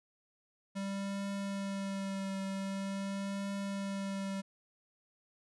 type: tone with vibrato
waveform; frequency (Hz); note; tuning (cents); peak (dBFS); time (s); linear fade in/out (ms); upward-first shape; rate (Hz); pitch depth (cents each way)
square; 196; G3; 0; -36; 0.75-4.42; 20; triangle; 0.45; 22
effects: resampled to 24000 Hz